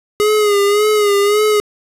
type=tone with vibrato; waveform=square; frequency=414.3 Hz; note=G#4; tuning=4 cents flat; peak=-11 dBFS; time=0.2-1.6 s; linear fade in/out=0 ms; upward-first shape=sine; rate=1.8 Hz; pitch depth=55 cents each way; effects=resampled to 32000 Hz + 7-bit